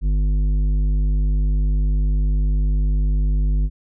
triangle tone with tanh clipping, 50 Hz, G1, 35 cents sharp, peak -17 dBFS, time 0.01-3.7 s, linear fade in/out 50 ms, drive 14 dB, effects none

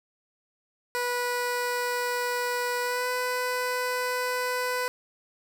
15% pulse tone with pitch glide, 489.7 to 499.7 Hz, B4 to B4, -15 to +20 cents, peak -20 dBFS, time 0.95-4.88 s, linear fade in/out 0 ms, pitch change +35 cents, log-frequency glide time 2.82-3.08 s, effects none

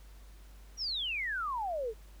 sine exponential sweep, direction down, 5830 to 415.3 Hz, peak -32 dBFS, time 0.77-1.94 s, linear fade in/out 50 ms, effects added 50 Hz sine -50 dBFS peak until 2.2 s + pink hiss -62 dBFS RMS until 2.2 s

